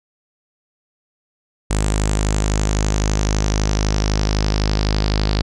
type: tone with low-pass filter sweep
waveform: sawtooth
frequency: 51.91 Hz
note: G#1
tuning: in tune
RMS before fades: -18 dBFS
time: 1.7-5.42 s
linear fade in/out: 10 ms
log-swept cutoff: 8000 to 4600 Hz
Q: 4.9
effects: none